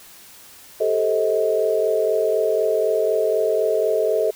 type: chord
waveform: sine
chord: A half-diminished seventh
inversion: third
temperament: just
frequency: 396 / 440 / 528 / 633.6 Hz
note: G4 / A4 / C5 / Eb5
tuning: +18 / 0 / +16 / +31 cents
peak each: -25 / -20 / -26 / -21 dBFS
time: 0.8-4.31 s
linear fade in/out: 10 ms
effects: white hiss -45 dBFS RMS until 4.35 s